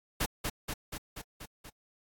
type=noise with echo; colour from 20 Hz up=pink; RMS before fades=-30 dBFS; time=0.2-0.26 s; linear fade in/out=10 ms; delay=240 ms; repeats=6; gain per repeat=-3 dB; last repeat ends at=1.7 s; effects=AAC 64 kbps